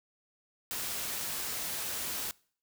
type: noise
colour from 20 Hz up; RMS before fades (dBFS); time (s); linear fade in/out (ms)
white; -36; 0.71-2.31; 0
effects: noise-tail reverb RT60 0.5 s tail -24 dB re dry

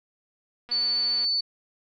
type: click train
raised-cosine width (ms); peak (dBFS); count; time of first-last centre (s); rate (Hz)
0.3; -29; 135; 0.69-1.246; 241
type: tone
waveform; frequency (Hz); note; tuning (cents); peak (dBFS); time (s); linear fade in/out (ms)
sine; 4493; C#8; +23; -22; 0.71-1.41; 10
effects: none

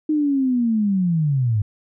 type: linear sweep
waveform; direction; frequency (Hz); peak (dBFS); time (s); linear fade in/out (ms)
sine; down; 311.1 to 100.2; -16; 0.09-1.62; 5
effects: none

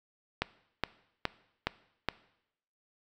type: click train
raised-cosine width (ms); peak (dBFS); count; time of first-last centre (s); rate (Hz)
0.3; -12; 5; 0.42-2.087; 2.4
effects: noise-tail reverb RT60 0.8 s tail -19 dB re dry

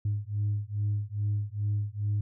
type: beating tone pair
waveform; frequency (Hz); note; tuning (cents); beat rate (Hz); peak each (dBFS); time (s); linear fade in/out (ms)
sine; 102.4 / 104.8; G#2 / G#2; -24 / +16; 2.4; -29; 0.05-2.21; 5
effects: tanh soft clip ceiling -22 dBFS

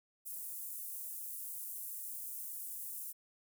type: high-pass noise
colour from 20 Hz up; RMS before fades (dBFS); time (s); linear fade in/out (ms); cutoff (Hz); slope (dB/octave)
pink; -44; 0.25-3.13; 20; 9900; 24
effects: none

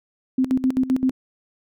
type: tone with tremolo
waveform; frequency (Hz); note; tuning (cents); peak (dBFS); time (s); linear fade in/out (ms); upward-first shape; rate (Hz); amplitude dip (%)
sine; 259.5; C4; -14; -15; 0.38-1.11; 5; square; 7.7; 80
effects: none

